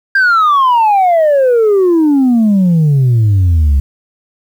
sine exponential sweep, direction down, 1610 to 66.7 Hz, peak -4 dBFS, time 0.15-3.8 s, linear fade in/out 5 ms, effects tanh soft clip ceiling -5 dBFS + 7-bit

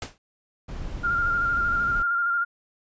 pink noise with exponential decay, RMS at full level -29 dBFS, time 0.02-0.18 s, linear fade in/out 1 ms, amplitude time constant 34 ms
brown noise, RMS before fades -33 dBFS, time 0.68-2.03 s, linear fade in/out 10 ms
sine tone with vibrato, 1396.9 Hz, F6, in tune, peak -21 dBFS, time 1.03-2.45 s, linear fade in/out 20 ms, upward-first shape square, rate 13 Hz, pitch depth 22 cents each way
effects resampled to 16000 Hz

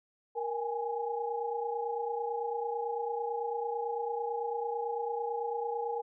sine tone cluster, 469.5 / 809 / 838 Hz, A#4 / G#5 / G#5, +12 / -46 / +15 cents, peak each -34 / -38 / -37 dBFS, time 0.35-6.02 s, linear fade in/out 20 ms, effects none

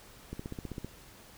click train, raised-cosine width 3 ms, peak -25 dBFS, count 9, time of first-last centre 0.33-0.846 s, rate 15.5 Hz, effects pink hiss -54 dBFS RMS until 1.37 s

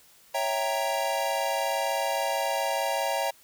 square chord, C# diminished seventh, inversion none, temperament equal, 554.4 / 659.3 / 784 / 932.3 Hz, C#5 / E5 / G5 / Bb5, 0 / 0 / 0 / 0 cents, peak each -32 dBFS, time 0.34-3.31 s, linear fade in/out 10 ms, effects white hiss -57 dBFS RMS until 3.43 s

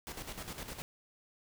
pink noise with tremolo, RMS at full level -42 dBFS, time 0.07-0.82 s, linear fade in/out 0 ms, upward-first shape square, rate 9.8 Hz, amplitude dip 60%, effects none

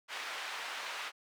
white band-pass noise, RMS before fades -41 dBFS, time 0.08-1.12 s, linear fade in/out 50 ms, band 810 to 2600 Hz, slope 12 dB/octave, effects none

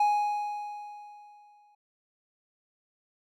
triangle tone with exponential decay, 830.6 Hz, G#5, in tune, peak -18 dBFS, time 0-1.75 s, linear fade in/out 5 ms, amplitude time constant 380 ms, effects none

